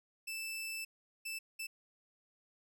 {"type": "tone bursts at uneven times", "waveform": "sawtooth", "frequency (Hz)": 2643, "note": "E7", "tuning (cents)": 4, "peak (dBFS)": -36, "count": 3, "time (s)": [[0.27, 0.85], [1.25, 1.39], [1.59, 1.67]], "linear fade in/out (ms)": 10, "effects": []}